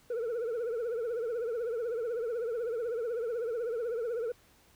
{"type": "tone with vibrato", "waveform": "sine", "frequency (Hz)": 466.2, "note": "A#4", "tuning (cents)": 0, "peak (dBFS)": -28, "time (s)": [0.1, 4.32], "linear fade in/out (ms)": 5, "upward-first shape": "triangle", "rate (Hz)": 16, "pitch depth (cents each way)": 130, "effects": ["tanh soft clip ceiling -30 dBFS", "pink hiss -63 dBFS RMS until 4.75 s"]}